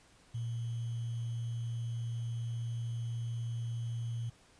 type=tone with sample-and-hold; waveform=sine; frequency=116.54 Hz; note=A#2; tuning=in tune; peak=-34 dBFS; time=0.34-4.3 s; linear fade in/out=10 ms; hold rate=3150 Hz; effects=pink hiss -63 dBFS RMS until 4.59 s + resampled to 22050 Hz